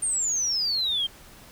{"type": "exponential sweep", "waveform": "sine", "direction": "down", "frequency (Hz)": [9010, 3130], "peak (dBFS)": -22, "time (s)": [0.02, 1.07], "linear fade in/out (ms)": 10, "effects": ["tanh soft clip ceiling -18 dBFS", "pink hiss -49 dBFS RMS until 1.51 s"]}